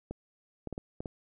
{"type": "clicks", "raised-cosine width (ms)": 2, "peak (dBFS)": -24, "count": 6, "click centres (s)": [0.11, 0.673, 0.727, 0.779, 1.005, 1.058], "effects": []}